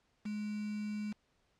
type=tone with quantisation; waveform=sine; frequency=210 Hz; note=G#3; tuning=19 cents sharp; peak=-36 dBFS; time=0.25-1.13 s; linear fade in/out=10 ms; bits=8; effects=pink hiss -75 dBFS RMS until 1.59 s + low-pass 6000 Hz 12 dB/octave